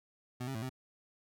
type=tone with pitch steps; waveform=25% pulse; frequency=124.5 / 134.6 / 111 / 129.8 Hz; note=B2 / C3 / A2 / C3; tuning=+14 / +49 / +16 / -13 cents; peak=-33 dBFS; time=0.4-0.696 s; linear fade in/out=10 ms; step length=74 ms; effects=none